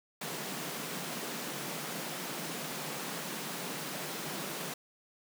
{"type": "high-pass noise", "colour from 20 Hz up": "pink", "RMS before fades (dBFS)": -39, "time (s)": [0.21, 4.74], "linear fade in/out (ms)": 5, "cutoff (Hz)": 140, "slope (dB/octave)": 96, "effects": []}